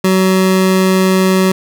25% pulse tone, 188 Hz, F#3, 28 cents sharp, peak -5 dBFS, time 0.04-1.52 s, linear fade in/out 5 ms, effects none

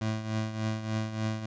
25% pulse tone with tremolo, 109.5 Hz, A2, 8 cents flat, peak -23 dBFS, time 0.01-1.46 s, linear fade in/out 5 ms, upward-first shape triangle, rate 3.4 Hz, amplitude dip 70%, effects resampled to 16000 Hz

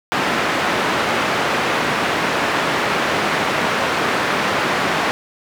white band-pass noise, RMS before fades -19 dBFS, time 0.12-5.11 s, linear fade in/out 0 ms, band 150 to 1800 Hz, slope 12 dB/octave, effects none

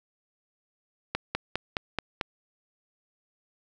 slowing click train, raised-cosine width 0.3 ms, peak -11 dBFS, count 6, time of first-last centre 1.15-2.212 s, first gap 200 ms, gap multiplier 1.03, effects none

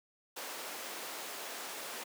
pink high-pass noise, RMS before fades -43 dBFS, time 0.36-2.04 s, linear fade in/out 10 ms, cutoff 430 Hz, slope 12 dB/octave, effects high-pass 200 Hz 12 dB/octave

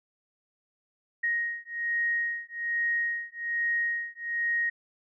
sine beating tone pair, 1874 / 1875.2 Hz, A#6 / A#6, +9 / +10 cents, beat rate 1.2 Hz, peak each -30 dBFS, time 1.23-4.7 s, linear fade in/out 10 ms, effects none

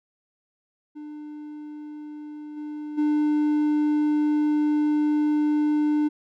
triangle tone with level steps, 299.6 Hz, D4, 35 cents sharp, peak -33 / -29 / -17 dBFS, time 0.95-6.09 s, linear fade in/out 20 ms, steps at 2.56 / 2.97 s, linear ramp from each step 20 ms, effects none

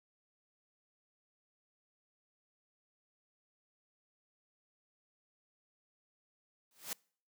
white noise with exponential growth, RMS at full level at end -36 dBFS, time 6.71-6.93 s, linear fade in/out 1 ms, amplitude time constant 46 ms, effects noise-tail reverb RT60 0.5 s tail -26 dB re dry + high-pass 150 Hz 12 dB/octave

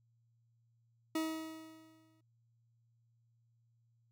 40% pulse tone with exponential decay, 318.8 Hz, D#4, 42 cents sharp, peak -31 dBFS, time 1.15-2.21 s, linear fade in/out 5 ms, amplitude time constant 230 ms, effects added 116 Hz sine -70 dBFS peak until 4.11 s

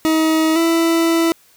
40% pulse tone pair in turn, 317.6 / 331.1 Hz, D#4 / E4, +36 / +8 cents, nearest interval minor second, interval 72 cents, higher second, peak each -12 dBFS, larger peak neither, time 0.05-0.56 / 0.56-1.32 s, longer second, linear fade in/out 0 ms, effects white hiss -52 dBFS RMS until 1.56 s

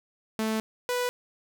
sawtooth tone pair in turn, 219.6 / 493 Hz, A3 / B4, -3 / -3 cents, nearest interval octave + major second, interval 1400 cents, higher second, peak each -22 dBFS, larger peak neither, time 0.39-0.6 / 0.89-1.09 s, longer first, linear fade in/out 0 ms, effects none

